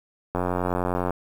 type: click train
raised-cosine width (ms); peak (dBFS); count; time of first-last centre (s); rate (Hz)
1; -11; 69; 0.35-1.106; 89.9
effects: 7-bit